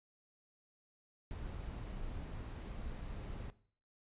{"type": "noise", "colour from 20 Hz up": "brown", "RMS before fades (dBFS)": -44, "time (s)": [1.31, 3.5], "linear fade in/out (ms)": 0, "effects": ["noise-tail reverb RT60 0.5 s tail -17 dB re dry", "resampled to 8000 Hz"]}